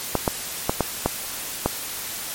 clicks, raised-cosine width 1 ms, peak -4 dBFS, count 6, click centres 0.153 / 0.278 / 0.695 / 0.807 / 1.06 / 1.66 s, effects white hiss -31 dBFS RMS until 2.34 s + MP3 64 kbps

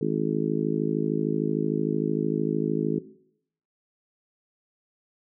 harmonic tone, 53.2 Hz, G#1, 42 cents sharp, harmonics 3 / 4 / 5 / 6 / 7 / 8, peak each -30 / -30 / -30 / -30 / -30 / -30 dBFS, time 0.01-2.99 s, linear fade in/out 5 ms, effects noise-tail reverb RT60 0.7 s tail -17 dB re dry

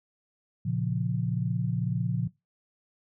sine chord, Bb minor, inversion none, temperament equal, 116.54 / 138.59 / 174.61 Hz, Bb2 / Db3 / F3, 0 / 0 / 0 cents, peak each -30 dBFS, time 0.65-2.28 s, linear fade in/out 10 ms, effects noise-tail reverb RT60 0.2 s tail -19 dB re dry

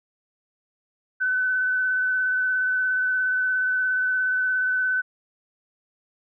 sine tone with vibrato, 1510 Hz, F#6, 35 cents sharp, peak -20 dBFS, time 1.2-5.02 s, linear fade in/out 20 ms, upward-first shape square, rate 17 Hz, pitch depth 11 cents each way, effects none

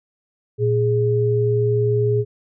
sine tone pair together, 116.54 / 415.3 Hz, A#2 / G#4, 0 / 0 cents, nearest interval octave + minor seventh, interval 2200 cents, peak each -18 dBFS, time 0.58-2.25 s, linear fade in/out 50 ms, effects none

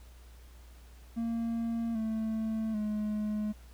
triangle tone with pitch steps, 230.3 / 220.8 / 211.7 Hz, A#3 / A3 / G#3, -21 / +6 / +33 cents, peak -28 dBFS, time 1.16-3.53 s, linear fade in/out 20 ms, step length 790 ms, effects added 60 Hz sine -50 dBFS peak until 3.73 s + pink hiss -61 dBFS RMS until 3.73 s

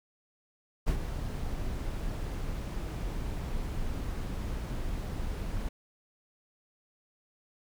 brown noise with ADSR envelope, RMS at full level -26 dBFS, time 0.86-5.69 s, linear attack 23 ms, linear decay 82 ms, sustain -8 dB, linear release 6 ms, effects none

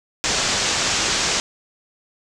white low-pass noise, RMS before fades -21 dBFS, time 0.24-1.4 s, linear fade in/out 0 ms, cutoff 7400 Hz, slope 48 dB/octave, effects none

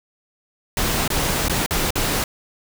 pink noise with dropouts, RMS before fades -21 dBFS, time 0.77-2.24 s, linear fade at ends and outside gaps 2 ms, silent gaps 1.078-1.102 / 1.484-1.496 / 1.662-1.708 / 1.906-1.955 s, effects none

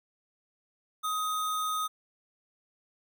sine tone with sample-and-hold, 1257 Hz, D#6, 17 cents sharp, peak -28 dBFS, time 1.03-1.88 s, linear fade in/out 20 ms, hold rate 4900 Hz, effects none

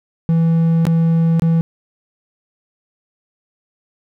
triangle tone with dropouts, 164.81 Hz, E3, in tune, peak -9 dBFS, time 0.29-1.61 s, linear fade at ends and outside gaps 0 ms, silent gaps 0.853-0.868 / 1.396-1.421 s, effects none

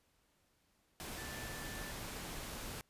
sine tone in noise, 1760 Hz, A6, in tune, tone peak -50 dBFS, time 1.18-1.91 s, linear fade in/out 0 ms, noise pink, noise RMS -45 dBFS, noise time 1-2.81 s, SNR -8 dB, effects pink hiss -75 dBFS RMS until 2.89 s + resampled to 32000 Hz

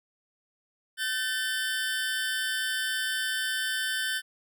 25% pulse tone pair together, 1532.4 / 1769 Hz, G6 / A6, -40 / +9 cents, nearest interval major second, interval 249 cents, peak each -26 / -28 dBFS, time 0.97-4.22 s, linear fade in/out 50 ms, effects none

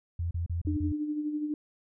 sine tone bursts, 85.3 Hz, F2, 40 cents flat, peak -28 dBFS, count 5, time 0.19-0.922 s, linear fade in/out 5 ms, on 120 ms, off 33 ms
sine tone with tremolo, 299.8 Hz, D4, 36 cents sharp, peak -27 dBFS, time 0.67-1.54 s, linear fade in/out 2 ms, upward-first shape sine, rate 12 Hz, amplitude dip 50%
effects none

